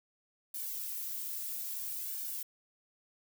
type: noise with flanger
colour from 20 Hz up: violet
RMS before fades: -39 dBFS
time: 0.54-2.43 s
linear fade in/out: 5 ms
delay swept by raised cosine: 1.5 to 3.2 ms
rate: 0.6 Hz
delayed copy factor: -0.8
effects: none